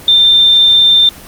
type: tone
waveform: sine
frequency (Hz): 3586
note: A7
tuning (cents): +32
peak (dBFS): -4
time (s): 0.08-1.09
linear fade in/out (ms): 2
effects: pink hiss -33 dBFS RMS until 1.27 s + Opus 24 kbps